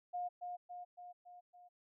sine tone with echo, 713 Hz, F5, 36 cents sharp, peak -37 dBFS, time 0.13-0.29 s, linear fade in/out 20 ms, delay 280 ms, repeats 5, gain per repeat -4 dB, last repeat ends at 1.69 s, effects none

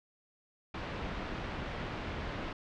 pink low-pass noise, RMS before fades -39 dBFS, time 0.74-2.53 s, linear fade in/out 5 ms, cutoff 2900 Hz, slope 12 dB/octave, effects low-pass 5000 Hz 12 dB/octave

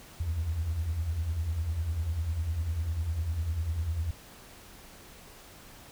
sine beating tone pair, 73.42 / 83.42 Hz, D2 / E2, 0 / +21 cents, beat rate 10 Hz, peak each -35 / -28 dBFS, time 0.2-4.11 s, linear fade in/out 5 ms, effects tanh soft clip ceiling -22 dBFS + pink hiss -51 dBFS RMS until 5.91 s

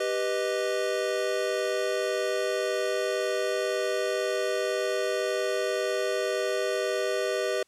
square chord, G augmented, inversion none, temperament equal, 392 / 493.9 / 622.3 Hz, G4 / B4 / D#5, 0 / 0 / 0 cents, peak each -31 dBFS, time 0-7.63 s, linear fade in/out 5 ms, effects white hiss -67 dBFS RMS until 7.67 s + low-pass 9000 Hz 12 dB/octave

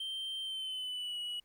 triangle tone with pitch glide, 3136 to 2926 Hz, G7 to F#7, 0 to -20 cents, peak -35 dBFS, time 0-1.4 s, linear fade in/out 5 ms, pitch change -120 cents, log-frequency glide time 0.42-1.18 s, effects pink hiss -75 dBFS RMS until 1.44 s

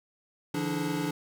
square tone cluster, 148.7 / 170.5 / 292.5 / 322.3 / 424.3 Hz, D3 / F3 / D4 / E4 / G#4, +22 / -41 / -7 / -39 / +37 cents, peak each -39 / -35 / -32 / -40 / -39 dBFS, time 0.54-1.11 s, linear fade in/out 5 ms, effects none

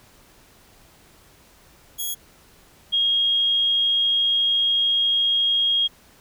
5% pulse / sine tone pair in turn, 3322 / 3263 Hz, G#7 / G#7, 0 / -31 cents, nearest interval unison, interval 31 cents, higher first, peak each -17 dBFS, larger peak neither, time 1.98-2.15 / 2.92-5.88 s, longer second, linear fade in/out 20 ms, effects pink hiss -53 dBFS RMS until 6.2 s

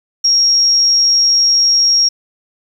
sine tone, 5588 Hz, F8, in tune, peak -8 dBFS, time 0.24-2.09 s, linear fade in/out 10 ms, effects 7-bit

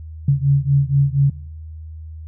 sine beating tone pair, 137.7 / 141.9 Hz, C#3 / C#3, -11 / +41 cents, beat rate 4.2 Hz, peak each -15 / -16 dBFS, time 0.28-1.3 s, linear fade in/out 5 ms, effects noise-tail reverb RT60 1.0 s tail -22 dB re dry + added 79 Hz sine -31 dBFS peak until 2.27 s

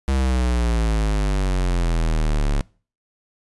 square exponential sweep, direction down, 67.9 to 34.99 Hz, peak -18 dBFS, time 0.08-2.61 s, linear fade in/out 0 ms, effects noise-tail reverb RT60 0.4 s tail -24 dB re dry + resampled to 24000 Hz

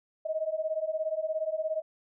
sine beating tone pair, 621 / 638 Hz, D#5 / D#5, -3 / +43 cents, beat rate 17 Hz, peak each -32 / -31 dBFS, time 0.25-1.82 s, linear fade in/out 10 ms, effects none

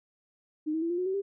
sine tone with pitch steps, 307 / 320.4 / 334.4 / 349 / 364.2 / 380.2 / 396.8 Hz, D#4 / E4 / E4 / F4 / F#4 / F#4 / G4, -23 / -49 / +25 / -1 / -27 / +47 / +21 cents, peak -27 dBFS, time 0.66-1.22 s, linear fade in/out 20 ms, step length 80 ms, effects none

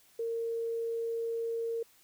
sine tone, 459.8 Hz, A#4, 24 cents flat, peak -31 dBFS, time 0.19-1.83 s, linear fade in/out 5 ms, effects white hiss -63 dBFS RMS until 2.03 s

